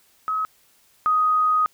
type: tone pair in turn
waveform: sine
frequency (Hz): 1277 / 1250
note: D#6 / D#6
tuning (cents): +45 / +8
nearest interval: unison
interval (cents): 37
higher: first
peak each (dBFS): -21 / -16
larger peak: second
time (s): 0.28-0.45 / 1.06-1.66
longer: second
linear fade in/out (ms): 0
effects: white hiss -59 dBFS RMS until 1.73 s